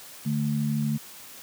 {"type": "tone pair together", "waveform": "sine", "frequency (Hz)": [146.83, 220], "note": ["D3", "A3"], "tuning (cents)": [0, 0], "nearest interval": "perfect fifth", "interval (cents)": 700, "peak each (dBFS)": -26, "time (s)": [0.25, 0.98], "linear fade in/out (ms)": 20, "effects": ["white hiss -45 dBFS RMS until 1.42 s", "high-pass 80 Hz 12 dB/octave"]}